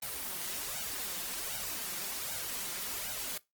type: noise with flanger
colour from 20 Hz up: white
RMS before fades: -38 dBFS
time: 0.02-3.38 s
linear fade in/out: 5 ms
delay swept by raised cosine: 1.3 to 5.8 ms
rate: 1.3 Hz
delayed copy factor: +0.75
effects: noise-tail reverb RT60 0.2 s tail -21 dB re dry + Opus 24 kbps